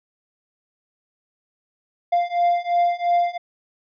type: beating tone pair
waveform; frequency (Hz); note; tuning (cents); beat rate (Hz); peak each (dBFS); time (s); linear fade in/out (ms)
triangle; 696 / 698.9; F5 / F5; -6 / +1; 2.9; -19 / -18; 2.12-3.38; 10
effects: resampled to 11025 Hz